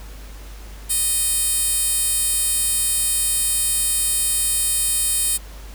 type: tone with high-pass filter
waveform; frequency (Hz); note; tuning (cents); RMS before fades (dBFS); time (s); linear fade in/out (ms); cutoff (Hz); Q
10% pulse; 620; D#5; -6; -20; 0.89-5.38; 20; 8800; 1.2
effects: added 50 Hz sine -35 dBFS peak until 5.74 s + pink hiss -44 dBFS RMS until 5.74 s